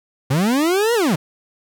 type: linear two-way sweep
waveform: 40% pulse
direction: up then down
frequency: 122.6 to 487.2 to 134.2 Hz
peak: -14 dBFS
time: 0.3-1.16 s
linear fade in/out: 10 ms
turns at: 0.94 s
effects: none